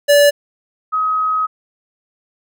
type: tone pair in turn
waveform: square / sine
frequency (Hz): 578 / 1267.2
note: D5 / D#6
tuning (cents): -28 / +31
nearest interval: octave + major second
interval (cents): 1359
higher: second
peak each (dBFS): -8 / -14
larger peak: first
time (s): 0.08-0.31 / 0.92-1.47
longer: second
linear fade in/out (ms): 20
effects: none